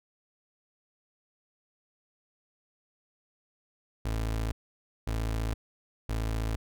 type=tone bursts; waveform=30% pulse; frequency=55 Hz; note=A1; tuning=in tune; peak=-26 dBFS; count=3; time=4.05-6.56 s; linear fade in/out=5 ms; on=470 ms; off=550 ms; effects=none